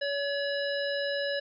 harmonic tone with a mistuned harmonic, 566 Hz, C#5, 36 cents sharp, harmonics 1 / 3 / 5 / 7 / 9, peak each -30 / -34 / -40 / -39 / -41 dBFS, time 0.01-1.4 s, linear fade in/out 10 ms, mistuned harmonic 5, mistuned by +47 cents, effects none

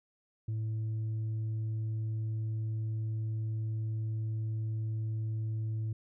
sine tone with tanh clipping, 110 Hz, A2, in tune, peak -32 dBFS, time 0.48-5.93 s, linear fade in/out 5 ms, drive 2 dB, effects none

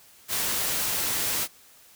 white noise, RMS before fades -27 dBFS, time 0.28-1.48 s, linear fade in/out 50 ms, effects white hiss -54 dBFS RMS until 1.95 s

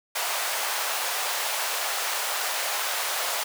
pink high-pass noise, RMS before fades -28 dBFS, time 0.15-3.44 s, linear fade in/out 10 ms, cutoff 630 Hz, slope 24 dB/octave, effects none

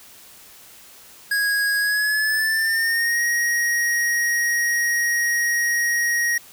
square tone with pitch glide, 1651 to 1885.6 Hz, G#6 to A#6, -11 to +19 cents, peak -19 dBFS, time 1.31-6.38 s, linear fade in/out 5 ms, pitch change +230 cents, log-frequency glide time 1.78-3.22 s, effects white hiss -46 dBFS RMS until 6.52 s

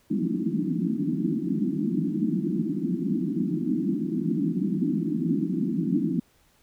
pink band-pass noise, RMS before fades -26 dBFS, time 0.1-6.2 s, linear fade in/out 10 ms, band 160 to 340 Hz, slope 96 dB/octave, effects pink hiss -63 dBFS RMS until 6.62 s

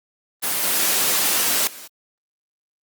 white noise with level steps, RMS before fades -22 / -19 / -38 dBFS, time 0.42-1.88 s, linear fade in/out 20 ms, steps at 0.63 / 1.67 s, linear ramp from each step 2 ms, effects high-pass 200 Hz 12 dB/octave + Opus 24 kbps

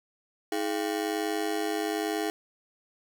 30% pulse ring-modulated tone, 370 Hz, F#4, in tune, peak -22 dBFS, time 0.52-2.3 s, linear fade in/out 0 ms, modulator 50.5 Hz, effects none

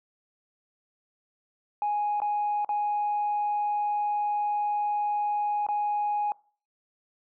sine tone with dropouts, 830.6 Hz, G#5, in tune, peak -23 dBFS, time 1.82-6.32 s, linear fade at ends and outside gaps 1 ms, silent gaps 2.202-2.218 / 2.647-2.691 / 5.666-5.687 s, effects noise-tail reverb RT60 0.4 s tail -23 dB re dry + tanh soft clip ceiling -21 dBFS

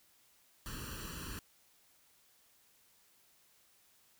pink noise with comb filter, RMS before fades -44 dBFS, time 0.66-1.39 s, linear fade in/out 0 ms, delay 0.69 ms, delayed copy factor +0.95, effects white hiss -68 dBFS RMS until 4.19 s

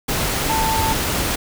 sine tone in noise, 889 Hz, A5, 18 cents sharp, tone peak -19 dBFS, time 0.49-0.93 s, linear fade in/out 10 ms, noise pink, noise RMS -21 dBFS, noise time 0.08-1.36 s, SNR -1 dB, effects none

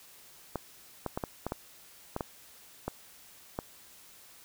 clicks, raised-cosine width 1 ms, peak -18 dBFS, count 10, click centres 0.557 / 1.063 / 1.175 / 1.238 / 1.466 / 1.521 / 2.164 / 2.208 / 2.88 / 3.589 s, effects white hiss -55 dBFS RMS until 4.44 s

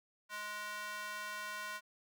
square tone with high-pass filter, 209.2 Hz, G#3, 13 cents sharp, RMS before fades -43 dBFS, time 0.29-1.81 s, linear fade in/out 50 ms, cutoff 1300 Hz, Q 2.2, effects none

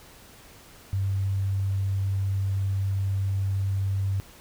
sine tone, 97.5 Hz, G2, 9 cents flat, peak -23 dBFS, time 0.93-4.2 s, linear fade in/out 0 ms, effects pink hiss -50 dBFS RMS until 4.4 s

